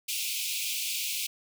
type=high-pass noise; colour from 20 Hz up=pink; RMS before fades=-32 dBFS; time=0.08-1.27 s; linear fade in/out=10 ms; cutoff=2300 Hz; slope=96 dB/octave; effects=none